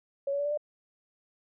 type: tone with pitch steps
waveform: sine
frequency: 556 / 565.7 / 575.6 / 585.7 / 595.9 Hz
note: C#5 / C#5 / D5 / D5 / D5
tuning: +5 / +35 / -35 / -5 / +25 cents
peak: -27 dBFS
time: 0.27-0.575 s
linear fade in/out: 5 ms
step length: 61 ms
effects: none